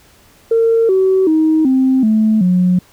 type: tone with pitch steps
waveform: sine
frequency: 456 / 379 / 315.1 / 261.9 / 217.7 / 180.96 Hz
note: A#4 / F#4 / D#4 / C4 / A3 / F#3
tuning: -38 / +42 / +22 / +2 / -18 / -38 cents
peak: -8 dBFS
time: 0.51-2.79 s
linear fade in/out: 5 ms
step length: 380 ms
effects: tanh soft clip ceiling -4 dBFS + pink hiss -48 dBFS RMS until 2.92 s